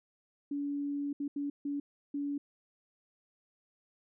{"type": "tone bursts at uneven times", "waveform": "sine", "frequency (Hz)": 285.5, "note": "D4", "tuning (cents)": -49, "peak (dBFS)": -32, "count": 5, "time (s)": [[0.51, 1.13], [1.2, 1.28], [1.36, 1.5], [1.65, 1.8], [2.14, 2.38]], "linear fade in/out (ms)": 5, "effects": []}